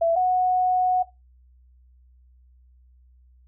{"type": "tone pair in turn", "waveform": "sine", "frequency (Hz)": [667, 734.6], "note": ["E5", "F#5"], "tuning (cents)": [20, -13], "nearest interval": "major second", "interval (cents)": 167, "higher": "second", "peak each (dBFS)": -17, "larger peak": "neither", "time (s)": [[0.01, 0.16], [0.16, 1.03]], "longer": "second", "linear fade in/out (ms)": 10, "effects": ["noise-tail reverb RT60 0.2 s tail -17 dB re dry", "added 62 Hz sine -52 dBFS peak until 3.47 s"]}